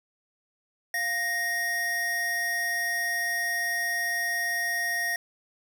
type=tone pair together; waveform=square; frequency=697.7 / 1864.7 Hz; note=F5 / A#6; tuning=-2 / 0 cents; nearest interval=octave + perfect fourth; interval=1702 cents; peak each=-37 / -27 dBFS; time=0.94-5.16 s; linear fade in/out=2 ms; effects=none